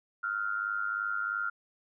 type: tone with amplitude modulation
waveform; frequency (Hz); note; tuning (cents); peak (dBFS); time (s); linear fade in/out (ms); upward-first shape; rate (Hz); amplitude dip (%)
sine; 1396.9; F6; 0; -26; 0.23-1.5; 10; sine; 103; 80
effects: none